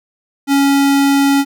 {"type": "tone", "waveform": "square", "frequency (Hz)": 278.5, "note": "C#4", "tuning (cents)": 8, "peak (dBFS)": -10, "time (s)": [0.47, 1.45], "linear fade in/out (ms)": 50, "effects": []}